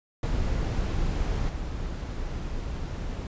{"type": "noise with level steps", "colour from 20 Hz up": "brown", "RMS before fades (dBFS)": [-27, -32], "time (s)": [0.23, 3.27], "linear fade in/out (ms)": 2, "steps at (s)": 1.49, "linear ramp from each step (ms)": 5, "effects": ["resampled to 16000 Hz"]}